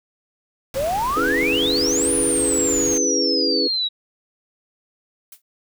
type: noise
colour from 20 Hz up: pink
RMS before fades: -32 dBFS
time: 0.74-2.98 s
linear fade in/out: 2 ms
type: exponential two-way sweep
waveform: sine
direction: up then down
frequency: 511 to 9840 to 3818 Hz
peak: -19 dBFS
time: 0.75-3.89 s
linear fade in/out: 20 ms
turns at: 2.14 s
type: chord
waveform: sine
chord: C# minor seventh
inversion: none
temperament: equal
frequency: 277.2 / 329.6 / 415.3 / 493.9 Hz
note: C#4 / E4 / G#4 / B4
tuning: 0 / 0 / 0 / 0 cents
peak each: -25 dBFS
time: 1.16-3.68 s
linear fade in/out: 10 ms
type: noise with exponential decay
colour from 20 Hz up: blue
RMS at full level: -35 dBFS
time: 5.32-5.42 s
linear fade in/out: 5 ms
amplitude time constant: 21 ms
effects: none